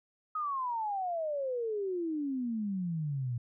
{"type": "exponential sweep", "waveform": "sine", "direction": "down", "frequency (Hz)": [1273, 116.54], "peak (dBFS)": -31, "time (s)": [0.35, 3.38], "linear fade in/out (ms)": 5, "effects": []}